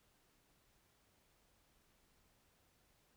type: silence
effects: pink hiss -74 dBFS RMS until 3.16 s